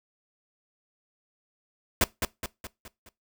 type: noise with echo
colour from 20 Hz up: pink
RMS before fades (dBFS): -21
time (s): 2.01-2.04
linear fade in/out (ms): 2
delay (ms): 210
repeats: 5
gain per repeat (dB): -6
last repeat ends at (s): 3.09
effects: noise-tail reverb RT60 0.2 s tail -21 dB re dry